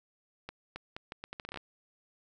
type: accelerating click train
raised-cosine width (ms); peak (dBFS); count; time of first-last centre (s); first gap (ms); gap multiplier
0.3; -24; 13; 0.49-1.573; 270; 0.76
effects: none